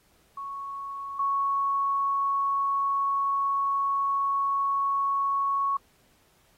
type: tone pair in turn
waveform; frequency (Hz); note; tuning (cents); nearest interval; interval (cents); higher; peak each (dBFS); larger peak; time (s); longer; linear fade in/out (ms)
sine; 1108 / 1108; C#6 / C#6; -1 / -1; unison; 0; neither; -33 / -23; second; 0.37-1.19 / 1.19-5.77; second; 5
effects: pink hiss -64 dBFS RMS until 6.57 s + AAC 48 kbps